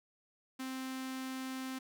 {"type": "tone with notch filter", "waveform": "sawtooth", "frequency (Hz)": 261.6, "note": "C4", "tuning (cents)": 0, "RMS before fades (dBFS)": -41, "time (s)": [0.59, 1.79], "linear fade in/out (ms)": 10, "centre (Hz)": 580, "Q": 1.2, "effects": []}